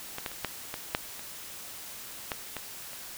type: clicks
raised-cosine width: 0.3 ms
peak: -18 / -16 / -27 / -13 / -18 / -9 / -26 / -14 / -18 / -28 dBFS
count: 10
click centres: 0.184 / 0.262 / 0.316 / 0.447 / 0.741 / 0.949 / 1.194 / 2.318 / 2.567 / 2.933 s
effects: white hiss -43 dBFS RMS until 3.17 s